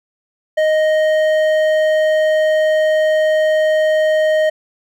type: tone with hard clipping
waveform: triangle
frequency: 622.3 Hz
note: D#5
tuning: in tune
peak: -13 dBFS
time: 0.57-4.5 s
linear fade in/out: 10 ms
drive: 12 dB
effects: none